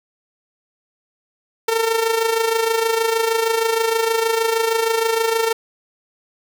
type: tone with amplitude modulation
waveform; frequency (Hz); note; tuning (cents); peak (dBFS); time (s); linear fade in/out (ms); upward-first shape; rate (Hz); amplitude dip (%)
sawtooth; 452.8; A4; +50; -10; 1.68-5.53; 5; sine; 26.4; 60
effects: none